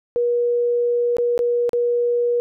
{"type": "tone with dropouts", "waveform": "sine", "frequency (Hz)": 480, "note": "B4", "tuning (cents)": -49, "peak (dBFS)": -16, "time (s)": [0.16, 2.4], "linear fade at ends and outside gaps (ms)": 0, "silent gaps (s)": [[1.168, 1.184], [1.378, 1.391], [1.693, 1.732]], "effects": []}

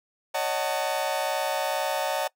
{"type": "chord", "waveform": "40% pulse", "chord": "D# half-diminished seventh", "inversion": "third", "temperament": "just", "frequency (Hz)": [560, 622.3, 746.7, 896], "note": ["C#5", "D#5", "F#5", "A5"], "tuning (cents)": [18, 0, 16, 31], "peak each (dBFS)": -30, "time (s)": [0.34, 2.28], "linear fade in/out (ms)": 10, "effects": ["noise-tail reverb RT60 0.1 s tail -22 dB re dry"]}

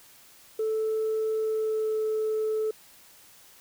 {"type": "tone with pitch glide", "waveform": "sine", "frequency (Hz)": [438.2, 434.7], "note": ["A4", "A4"], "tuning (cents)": [-7, -21], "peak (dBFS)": -23, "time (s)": [0.59, 2.71], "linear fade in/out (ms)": 5, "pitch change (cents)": -14, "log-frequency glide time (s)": [1.39, 2.03], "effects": ["tanh soft clip ceiling -22 dBFS", "white hiss -54 dBFS RMS until 3.6 s"]}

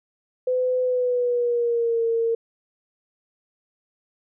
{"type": "tone with pitch glide", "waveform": "sine", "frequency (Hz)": [506, 458.7], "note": ["B4", "A#4"], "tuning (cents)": [42, -28], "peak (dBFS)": -19, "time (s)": [0.47, 2.35], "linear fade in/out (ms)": 5, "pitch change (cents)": -170, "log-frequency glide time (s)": [0.82, 2.03], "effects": []}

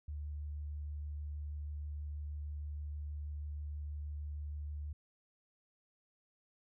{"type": "tone with vibrato", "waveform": "sine", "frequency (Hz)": 74, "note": "D2", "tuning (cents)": 14, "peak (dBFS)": -39, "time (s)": [0.08, 4.93], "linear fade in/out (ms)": 5, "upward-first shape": "sine", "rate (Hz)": 6.3, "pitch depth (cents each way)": 8, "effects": []}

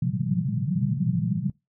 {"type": "band-pass noise", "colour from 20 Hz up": "white", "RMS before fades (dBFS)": -25, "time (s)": [0.02, 1.5], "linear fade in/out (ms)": 5, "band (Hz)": [110, 200], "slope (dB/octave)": 96, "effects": ["noise-tail reverb RT60 0.2 s tail -21 dB re dry"]}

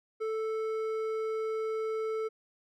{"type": "tone with hard clipping", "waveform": "sine", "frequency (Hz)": 440, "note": "A4", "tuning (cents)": 0, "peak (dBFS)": -32, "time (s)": [0.2, 2.29], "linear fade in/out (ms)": 20, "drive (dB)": 8, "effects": []}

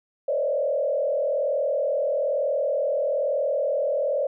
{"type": "tone with frequency modulation", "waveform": "sine", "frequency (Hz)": 570, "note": "C#5", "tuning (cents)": 48, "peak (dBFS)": -21, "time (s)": [0.28, 4.27], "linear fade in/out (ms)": 5, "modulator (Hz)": 41.1, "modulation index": 1.4, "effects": []}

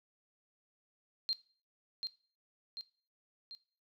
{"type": "tone with echo", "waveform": "sine", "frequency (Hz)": 4186, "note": "C8", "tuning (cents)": 0, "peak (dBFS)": -30, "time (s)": [1.29, 1.33], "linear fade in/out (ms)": 0, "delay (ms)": 740, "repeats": 3, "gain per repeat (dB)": -5, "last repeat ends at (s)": 3.55, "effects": ["noise-tail reverb RT60 0.4 s tail -17 dB re dry"]}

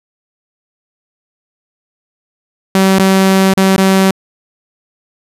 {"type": "tone with dropouts", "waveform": "sawtooth", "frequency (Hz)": 191.5, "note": "G3", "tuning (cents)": -40, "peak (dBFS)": -3, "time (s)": [2.75, 4.11], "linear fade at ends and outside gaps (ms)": 2, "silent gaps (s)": [[2.986, 2.995], [3.537, 3.573], [3.764, 3.78]], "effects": ["resampled to 32000 Hz"]}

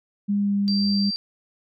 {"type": "tone with pitch glide", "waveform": "sine", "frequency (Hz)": [202.9, 200.9], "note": ["G#3", "G3"], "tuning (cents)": [-40, 43], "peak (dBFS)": -19, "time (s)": [0.28, 1.11], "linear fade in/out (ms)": 20, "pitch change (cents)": -17, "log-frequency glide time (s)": [0.39, 0.55]}
{"type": "tone", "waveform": "sine", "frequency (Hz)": 4699, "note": "D8", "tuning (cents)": 0, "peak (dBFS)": -25, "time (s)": [0.68, 1.16], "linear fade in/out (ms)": 0}
{"effects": []}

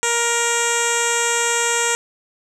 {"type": "tone with low-pass filter", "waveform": "10% pulse", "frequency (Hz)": 469.9, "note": "A#4", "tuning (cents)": 14, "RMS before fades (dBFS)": -19, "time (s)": [0.03, 1.95], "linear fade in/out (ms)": 0, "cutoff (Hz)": 7900, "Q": 4.6, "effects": []}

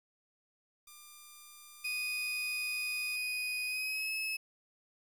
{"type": "tone", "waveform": "5% pulse", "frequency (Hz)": 1194, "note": "D6", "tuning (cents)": 28, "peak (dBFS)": -40, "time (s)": [0.87, 3.16], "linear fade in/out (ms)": 5}
{"type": "tone with pitch glide", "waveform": "35% pulse", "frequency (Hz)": [2489, 2589], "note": ["D#7", "E7"], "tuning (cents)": [0, -32], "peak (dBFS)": -32, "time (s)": [1.84, 4.37], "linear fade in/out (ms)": 10, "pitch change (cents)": 68, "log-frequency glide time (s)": [3.66, 4.11]}
{"effects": ["10-bit"]}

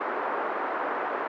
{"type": "band-pass noise", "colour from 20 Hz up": "white", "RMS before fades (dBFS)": -30, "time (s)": [0, 1.28], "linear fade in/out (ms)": 10, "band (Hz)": [320, 1400], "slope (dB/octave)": 24, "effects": []}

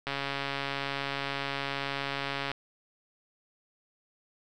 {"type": "click train", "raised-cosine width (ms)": 0.3, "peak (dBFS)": -16, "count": 341, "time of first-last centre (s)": [0.07, 2.516], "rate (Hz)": 139, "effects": []}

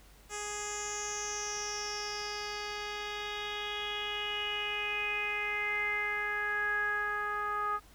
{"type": "tone with low-pass filter sweep", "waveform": "10% pulse", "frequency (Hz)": 415.8, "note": "G#4", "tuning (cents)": 2, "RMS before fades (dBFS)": -35, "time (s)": [0.29, 7.8], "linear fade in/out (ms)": 50, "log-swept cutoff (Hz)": [8000, 1300], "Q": 6.9, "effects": ["added 49 Hz sine -57 dBFS peak until 7.94 s", "pink hiss -60 dBFS RMS until 7.94 s"]}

